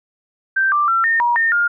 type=tone with pitch steps; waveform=sine; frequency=1564 / 1179 / 1350 / 1826 / 955 / 1822 / 1413 Hz; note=G6 / D6 / E6 / A#6 / A#5 / A#6 / F6; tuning=-4 / +6 / +41 / -36 / +42 / -40 / +20 cents; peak=-13 dBFS; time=0.56-1.68 s; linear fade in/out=10 ms; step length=160 ms; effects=none